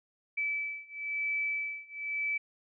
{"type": "beating tone pair", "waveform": "sine", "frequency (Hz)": [2307, 2308], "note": ["D7", "D7"], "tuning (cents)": [-31, -31], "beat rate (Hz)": 1, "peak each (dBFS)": [-35, -34], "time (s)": [0.37, 2.38], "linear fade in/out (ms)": 10, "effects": []}